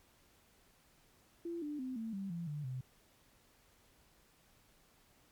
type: tone with pitch steps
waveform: sine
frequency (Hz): 340 / 296 / 257.7 / 224.3 / 195.28 / 170 / 147.99 / 128.84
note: F4 / D4 / C4 / A3 / G3 / F3 / D3 / C3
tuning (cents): -46 / +14 / -26 / +34 / -6 / -46 / +14 / -26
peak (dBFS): -38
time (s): 1.45-2.81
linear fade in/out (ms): 5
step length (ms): 170
effects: pink hiss -68 dBFS RMS until 5.31 s + MP3 96 kbps